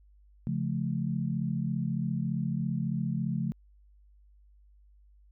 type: chord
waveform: sine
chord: Db augmented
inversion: none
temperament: just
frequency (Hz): 138.59 / 173.24 / 216.5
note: Db3 / F3 / A3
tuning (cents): 0 / -14 / -28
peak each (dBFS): -32 / -32 / -33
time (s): 0.47-3.52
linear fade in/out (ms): 0
effects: added 50 Hz sine -56 dBFS peak until 5.31 s